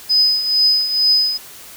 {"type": "tone with tremolo", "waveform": "sine", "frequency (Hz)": 5020, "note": "D#8", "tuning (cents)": 15, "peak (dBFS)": -9, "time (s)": [0.09, 1.38], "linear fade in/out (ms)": 20, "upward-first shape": "triangle", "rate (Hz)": 2.2, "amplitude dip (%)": 70, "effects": ["white hiss -38 dBFS RMS until 1.76 s"]}